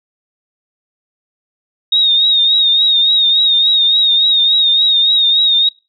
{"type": "tone with vibrato", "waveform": "sine", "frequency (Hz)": 3729, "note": "A#7", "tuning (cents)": 0, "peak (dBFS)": -8, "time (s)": [1.92, 5.69], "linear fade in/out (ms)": 5, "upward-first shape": "triangle", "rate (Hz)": 3.5, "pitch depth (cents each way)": 66, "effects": ["noise-tail reverb RT60 0.3 s tail -26 dB re dry"]}